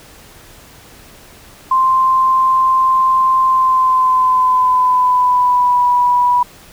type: tone with pitch glide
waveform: sine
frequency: 1045 to 980.7 Hz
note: C6 to B5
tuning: -2 to -12 cents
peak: -9 dBFS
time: 1.71-6.43 s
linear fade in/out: 5 ms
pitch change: -110 cents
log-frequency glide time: 3.45-5.87 s
effects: pink hiss -41 dBFS RMS until 6.72 s